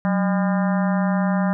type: harmonic tone with a mistuned harmonic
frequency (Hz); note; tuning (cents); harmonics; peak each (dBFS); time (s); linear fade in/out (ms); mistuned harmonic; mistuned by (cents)
201.7; G3; +50; 1 / 3 / 4 / 5 / 6 / 7 / 8 / 9; -18 / -28 / -30 / -32 / -34 / -35 / -36 / -37; 0.05-1.53; 0; 1; -140
effects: none